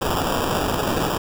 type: noise with sample-and-hold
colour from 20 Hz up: violet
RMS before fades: -22 dBFS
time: 0.01-1.18 s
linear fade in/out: 10 ms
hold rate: 2100 Hz
effects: none